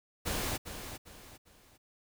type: noise with echo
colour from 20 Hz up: pink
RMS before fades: -34 dBFS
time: 0.25-0.58 s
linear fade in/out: 20 ms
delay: 400 ms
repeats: 3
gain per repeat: -9 dB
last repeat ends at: 1.78 s
effects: none